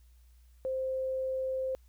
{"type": "tone", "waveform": "sine", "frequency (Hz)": 523.3, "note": "C5", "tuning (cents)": 0, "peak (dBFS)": -30, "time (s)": [0.65, 1.75], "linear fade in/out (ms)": 0, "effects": ["added 60 Hz sine -56 dBFS peak until 1.88 s", "white hiss -72 dBFS RMS until 1.88 s"]}